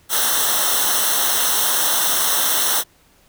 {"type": "noise with comb filter", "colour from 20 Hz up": "white", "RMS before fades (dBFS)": -18, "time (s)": [0.09, 2.84], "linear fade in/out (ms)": 50, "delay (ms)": 0.42, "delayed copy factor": -0.85, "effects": ["pink hiss -55 dBFS RMS until 3.28 s"]}